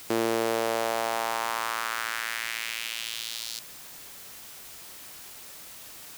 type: tone with high-pass filter sweep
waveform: sawtooth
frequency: 114 Hz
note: A#2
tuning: 38 cents flat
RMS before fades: -30 dBFS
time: 0.1-3.59 s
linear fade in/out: 0 ms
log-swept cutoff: 340 to 4500 Hz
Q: 2.1
effects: white hiss -45 dBFS RMS until 6.17 s